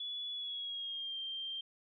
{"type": "tone with pitch glide", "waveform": "sine", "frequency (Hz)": [3416, 3169], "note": ["G#7", "G7"], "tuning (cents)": [48, 18], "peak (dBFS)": -38, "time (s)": [0, 1.61], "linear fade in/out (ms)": 5, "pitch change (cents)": -130, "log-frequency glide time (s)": [0.32, 1.18], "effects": []}